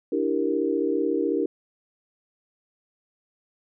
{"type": "chord", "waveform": "sine", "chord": "E half-diminished seventh", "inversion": "third", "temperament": "equal", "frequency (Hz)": [293.7, 329.6, 392, 466.2], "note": ["D4", "E4", "G4", "Bb4"], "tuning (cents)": [0, 0, 0, 0], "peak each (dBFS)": -27, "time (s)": [0.12, 1.46], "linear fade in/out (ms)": 5, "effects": []}